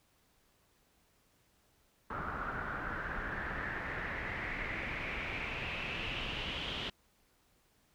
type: noise with low-pass filter sweep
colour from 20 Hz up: pink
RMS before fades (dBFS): -39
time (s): 2.1-6.9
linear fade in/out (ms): 5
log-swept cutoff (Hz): 1300 to 3200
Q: 5.1
effects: pink hiss -71 dBFS RMS until 7.94 s